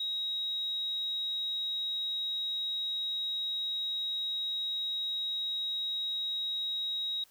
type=tone; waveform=sine; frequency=3805 Hz; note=A#7; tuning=35 cents sharp; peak=-31 dBFS; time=0-7.24 s; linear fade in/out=5 ms; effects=white hiss -63 dBFS RMS until 7.3 s